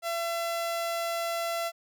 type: tone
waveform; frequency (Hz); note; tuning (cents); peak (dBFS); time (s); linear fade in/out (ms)
sawtooth; 675; E5; +41; -25; 0.02-1.72; 50
effects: none